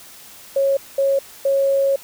sine tone bursts at uneven times, 549 Hz, C#5, 17 cents flat, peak -14 dBFS, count 3, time 0.56-0.77 / 0.98-1.19 / 1.45-1.96 s, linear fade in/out 5 ms, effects white hiss -42 dBFS RMS until 2.03 s

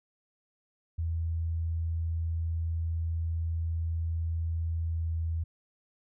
sine tone with pitch glide, 82.41 to 81.94 Hz, E2 to E2, 0 to -10 cents, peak -28 dBFS, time 0.98-5.44 s, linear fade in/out 10 ms, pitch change -10 cents, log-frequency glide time 4.82-5.14 s, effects none

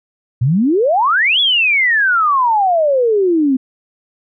sine exponential two-way sweep, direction up then down, 113 to 3453 to 253.9 Hz, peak -10 dBFS, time 0.41-3.57 s, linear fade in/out 10 ms, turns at 1.4 s, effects none

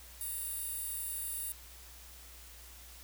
15% pulse tone with high-pass filter, 932.3 Hz, A#5, in tune, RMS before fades -39 dBFS, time 0.21-1.52 s, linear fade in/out 0 ms, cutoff 12000 Hz, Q 2.6, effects added 60 Hz sine -54 dBFS peak until 3.03 s + white hiss -54 dBFS RMS until 3.03 s

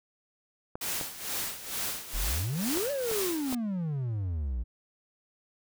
clicks, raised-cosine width 1 ms, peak -22 dBFS, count 5, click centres 0.755 / 1.012 / 2.773 / 3.114 / 3.526 s
white noise with tremolo, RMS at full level -32 dBFS, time 0.81-3.55 s, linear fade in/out 5 ms, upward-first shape sine, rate 2.2 Hz, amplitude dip 75%
triangle exponential two-way sweep, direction up then down, 32.34 to 587.3 to 55.2 Hz, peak -27 dBFS, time 2.13-4.64 s, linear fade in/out 20 ms, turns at 2.91 s
effects none

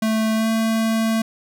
square tone with pitch glide, 220 to 223.5 Hz, A3 to A3, 0 to +27 cents, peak -18 dBFS, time 0.02-1.22 s, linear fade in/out 5 ms, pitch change +27 cents, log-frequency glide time 0.35-0.48 s, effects none

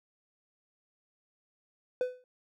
triangle tone with exponential decay, 502 Hz, B4, 28 cents sharp, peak -22 dBFS, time 2.01-2.24 s, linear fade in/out 1 ms, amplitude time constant 49 ms, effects none

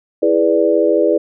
sine chord, E dominant seventh, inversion none, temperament equal, 329.6 / 415.3 / 493.9 / 587.3 Hz, E4 / G#4 / B4 / D5, 0 / 0 / 0 / 0 cents, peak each -16 dBFS, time 0.22-1.18 s, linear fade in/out 10 ms, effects none

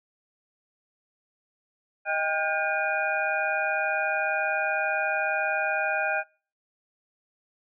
sine tone cluster, 625 / 794 / 1435 / 1589 / 2447 Hz, D#5 / G5 / F6 / G6 / D#7, +8 / +22 / +47 / +23 / -29 cents, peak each -30 dBFS, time 2.05-6.24 s, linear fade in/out 50 ms, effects noise-tail reverb RT60 0.4 s tail -26 dB re dry

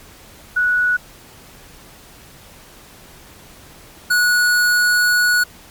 sine / square tone pair in turn, 1470 / 1462.6 Hz, F#6 / F#6, -12 / -20 cents, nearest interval unison, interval 8 cents, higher first, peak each -13 dBFS, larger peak neither, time 0.56-0.97 / 4.1-5.44 s, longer second, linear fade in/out 10 ms, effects pink hiss -43 dBFS RMS until 5.7 s + MP3 96 kbps

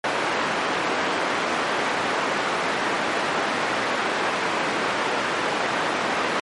white band-pass noise, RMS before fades -24 dBFS, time 0.04-6.4 s, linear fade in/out 2 ms, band 230 to 1600 Hz, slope 12 dB/octave, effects MP3 48 kbps

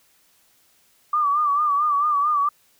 sine tone with vibrato, 1174.7 Hz, D6, in tune, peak -17 dBFS, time 1.13-2.49 s, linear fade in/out 5 ms, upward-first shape sine, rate 4.5 Hz, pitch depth 72 cents each way, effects white hiss -60 dBFS RMS until 2.79 s

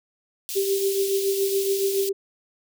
white high-pass noise, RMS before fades -31 dBFS, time 0.49-2.09 s, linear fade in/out 0 ms, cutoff 2900 Hz, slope 24 dB/octave
sine tone with tremolo, 392 Hz, G4, in tune, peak -18 dBFS, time 0.55-2.13 s, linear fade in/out 20 ms, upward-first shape triangle, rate 7.1 Hz, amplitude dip 60%
effects none

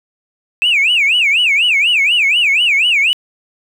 sine tone with vibrato, 2541 Hz, D#7, 36 cents sharp, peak -8 dBFS, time 0.62-3.13 s, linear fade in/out 0 ms, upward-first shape sine, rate 4.1 Hz, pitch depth 270 cents each way, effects tanh soft clip ceiling -6 dBFS + 7-bit

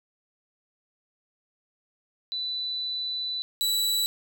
sine / sawtooth tone pair in turn, 3983 / 3940 Hz, B7 / B7, +14 / -5 cents, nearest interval unison, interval 19 cents, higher first, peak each -28 / -20 dBFS, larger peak second, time 2.32-3.42 / 3.61-4.06 s, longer first, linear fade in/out 0 ms, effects none

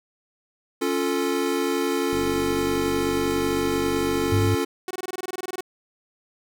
square chord, Db augmented, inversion none, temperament equal, 277.2 / 349.2 / 440 Hz, Db4 / F4 / A4, 0 / 0 / 0 cents, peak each -27 dBFS, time 0.81-4.65 s, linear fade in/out 10 ms
click train, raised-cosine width 3 ms, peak -20 dBFS, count 113, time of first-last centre 2.13-4.468 s, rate 47.9 Hz
sine tone, 100 Hz, G2, 35 cents sharp, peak -19 dBFS, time 4.32-4.55 s, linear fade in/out 5 ms
sawtooth tone bursts, 370 Hz, F#4, in tune, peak -24 dBFS, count 15, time 4.88-5.607 s, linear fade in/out 2 ms, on 27 ms, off 23 ms
effects none

